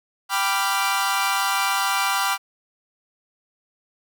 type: chord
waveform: sawtooth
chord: G dominant seventh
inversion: none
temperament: equal with one note detuned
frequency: 784 / 987.8 / 1174.7 / 1388.1 Hz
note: G5 / B5 / D6 / F6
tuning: 0 / 0 / 0 / -11 cents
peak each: -22 dBFS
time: 0.29-2.38 s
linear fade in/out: 50 ms
effects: none